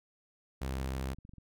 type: tone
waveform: sawtooth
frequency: 66 Hz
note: C2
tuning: 16 cents sharp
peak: -30 dBFS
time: 0.61-1.14 s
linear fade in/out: 10 ms
type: clicks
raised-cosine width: 5 ms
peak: -39 dBFS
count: 12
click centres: 0.778 / 0.813 / 0.855 / 0.957 / 1 / 1.106 / 1.145 / 1.186 / 1.251 / 1.293 / 1.336 / 1.383 s
effects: none